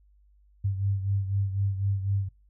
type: beating tone pair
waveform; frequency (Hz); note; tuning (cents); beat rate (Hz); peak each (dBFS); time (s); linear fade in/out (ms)
sine; 98 / 102; G2 / G#2; 0 / -31; 4; -25 / -32; 0.64-2.29; 10
effects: noise-tail reverb RT60 0.3 s tail -25 dB re dry + added 50 Hz sine -57 dBFS peak until 2.49 s